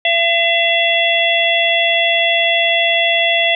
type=harmonic tone; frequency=676 Hz; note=E5; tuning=43 cents sharp; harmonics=1 / 3 / 4 / 5; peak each=-17 / -17 / -17 / -17 dBFS; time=0.05-3.55 s; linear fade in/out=2 ms; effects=none